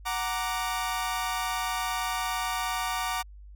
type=chord; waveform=sawtooth; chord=Gb augmented; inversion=none; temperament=equal; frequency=740 / 932.3 / 1174.7 Hz; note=Gb5 / Bb5 / D6; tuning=0 / 0 / 0 cents; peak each=-29 dBFS; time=0.05-3.23 s; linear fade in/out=20 ms; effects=added 50 Hz sine -44 dBFS peak until 3.55 s